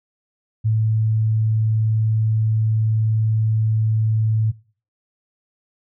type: tone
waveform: sine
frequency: 109.9 Hz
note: A2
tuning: 2 cents flat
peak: -15 dBFS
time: 0.64-4.52 s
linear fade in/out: 20 ms
effects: noise-tail reverb RT60 0.4 s tail -21 dB re dry